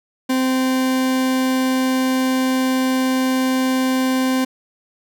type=tone; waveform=40% pulse; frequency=259.6 Hz; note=C4; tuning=13 cents flat; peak=-15 dBFS; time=0.29-4.45 s; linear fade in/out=10 ms; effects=none